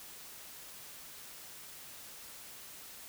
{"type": "silence", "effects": ["white hiss -50 dBFS RMS until 3.08 s"]}